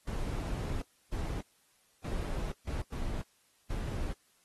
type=noise bursts at uneven times; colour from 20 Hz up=brown; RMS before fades=-35 dBFS; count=6; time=0.07-0.82 / 1.12-1.41 / 2.04-2.52 / 2.67-2.82 / 2.92-3.22 / 3.7-4.13 s; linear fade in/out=5 ms; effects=white hiss -69 dBFS RMS until 4.44 s + AAC 32 kbps